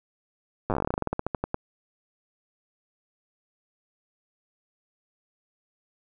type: slowing click train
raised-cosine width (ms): 1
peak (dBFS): -12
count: 23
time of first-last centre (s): 0.7-1.544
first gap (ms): 8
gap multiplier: 1.13
effects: none